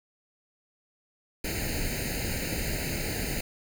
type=noise with comb filter; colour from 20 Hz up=pink; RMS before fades=-31 dBFS; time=1.44-3.41 s; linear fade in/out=5 ms; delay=0.44 ms; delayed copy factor=+1; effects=none